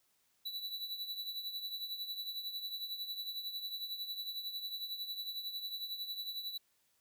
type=tone with tremolo; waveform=square; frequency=3951 Hz; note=B7; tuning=in tune; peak=-37 dBFS; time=0.45-6.58 s; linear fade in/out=10 ms; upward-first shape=triangle; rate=11 Hz; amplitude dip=70%; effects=white hiss -75 dBFS RMS until 7 s